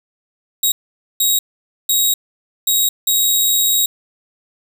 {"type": "tone bursts at uneven times", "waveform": "10% pulse", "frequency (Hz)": 3804, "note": "A#7", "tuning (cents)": 34, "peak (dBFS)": -5, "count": 5, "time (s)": [[0.63, 0.72], [1.2, 1.39], [1.89, 2.14], [2.67, 2.89], [3.07, 3.86]], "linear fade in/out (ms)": 5, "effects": ["7-bit"]}